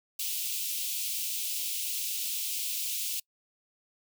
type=high-pass noise; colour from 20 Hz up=white; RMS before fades=-33 dBFS; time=0.19-3.2 s; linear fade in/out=5 ms; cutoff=2500 Hz; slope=48 dB/octave; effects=noise-tail reverb RT60 0.1 s tail -26 dB re dry